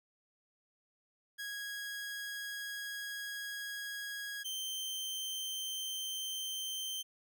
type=tone pair in turn; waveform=sawtooth; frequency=1652 / 3119 Hz; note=G#6 / G7; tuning=-10 / -9 cents; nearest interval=major seventh; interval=1101 cents; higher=second; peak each=-36 / -34 dBFS; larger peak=second; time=1.38-4.44 / 4.44-7.03 s; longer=first; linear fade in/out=20 ms; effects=none